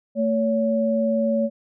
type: tone pair together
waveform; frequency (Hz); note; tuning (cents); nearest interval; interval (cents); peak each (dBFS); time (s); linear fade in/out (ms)
sine; 224.1 / 564.1; A3 / C#5; +32 / +30; octave + major third; 1598; -21; 0.15-1.5; 50
effects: none